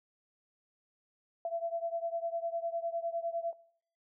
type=beating tone pair; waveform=sine; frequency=670 / 679.9 Hz; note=E5 / F5; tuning=+28 / -47 cents; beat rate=9.9 Hz; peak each=-35 / -38 dBFS; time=1.45-3.53 s; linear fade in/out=2 ms; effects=noise-tail reverb RT60 0.6 s tail -18 dB re dry